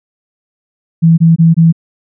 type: tone bursts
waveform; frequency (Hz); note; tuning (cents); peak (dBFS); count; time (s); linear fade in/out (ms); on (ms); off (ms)
sine; 164.81; E3; 0; -3; 4; 1.02-1.726; 20; 160; 22
effects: none